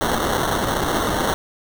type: noise with sample-and-hold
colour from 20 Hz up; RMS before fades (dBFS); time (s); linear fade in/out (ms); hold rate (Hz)
white; -21; 0.01-1.34; 0; 2450
effects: none